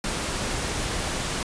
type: noise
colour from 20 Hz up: pink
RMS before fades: -28 dBFS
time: 0.04-1.43 s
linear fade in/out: 2 ms
effects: resampled to 22050 Hz